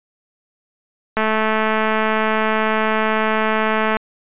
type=click train; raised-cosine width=0.5 ms; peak=-4 dBFS; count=611; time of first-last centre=1.17-3.968 s; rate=218 Hz; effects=resampled to 8000 Hz